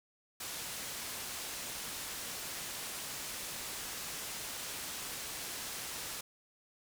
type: low-pass noise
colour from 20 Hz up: white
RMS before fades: -42 dBFS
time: 0.4-6.21 s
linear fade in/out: 5 ms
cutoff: 11000 Hz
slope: 12 dB/octave
effects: none